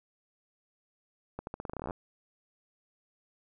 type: accelerating click train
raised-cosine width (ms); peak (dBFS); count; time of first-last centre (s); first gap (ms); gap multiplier
1; -23; 16; 1.39-1.908; 81; 0.86
effects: none